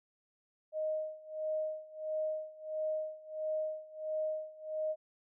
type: tone with tremolo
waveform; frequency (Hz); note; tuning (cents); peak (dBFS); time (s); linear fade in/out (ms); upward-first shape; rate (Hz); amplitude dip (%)
sine; 622.3; D#5; 0; -31; 0.72-4.96; 50; sine; 1.5; 90
effects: none